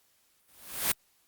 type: noise with exponential growth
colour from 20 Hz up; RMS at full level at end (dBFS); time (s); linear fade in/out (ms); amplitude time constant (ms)
white; -23; 0.48-0.92; 5; 94
effects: white hiss -68 dBFS RMS until 1.27 s + Opus 48 kbps